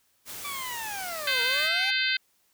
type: noise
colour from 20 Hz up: white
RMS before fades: -39 dBFS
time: 0.25-1.7 s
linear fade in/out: 50 ms
type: linear two-way sweep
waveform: 20% pulse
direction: down then up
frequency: 1171 to 466.2 to 808 Hz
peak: -29 dBFS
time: 0.44-1.91 s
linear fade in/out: 10 ms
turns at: 1.42 s
type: harmonic tone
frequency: 516 Hz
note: C5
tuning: 24 cents flat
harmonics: 3 / 4 / 5 / 6 / 7 / 8 / 9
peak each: -29 / -30 / -31 / -32 / -32 / -33 / -34 dBFS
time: 1.27-2.17 s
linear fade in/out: 5 ms
effects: white hiss -68 dBFS RMS until 2.53 s